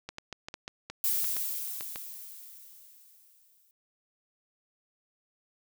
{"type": "clicks", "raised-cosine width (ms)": 0.2, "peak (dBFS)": -21, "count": 11, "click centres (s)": [0.09, 0.184, 0.327, 0.485, 0.541, 0.679, 0.9, 1.244, 1.367, 1.809, 1.959]}
{"type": "noise with exponential decay", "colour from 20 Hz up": "violet", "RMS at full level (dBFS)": -27, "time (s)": [1.04, 3.71], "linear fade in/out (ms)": 1, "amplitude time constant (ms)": 580}
{"effects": []}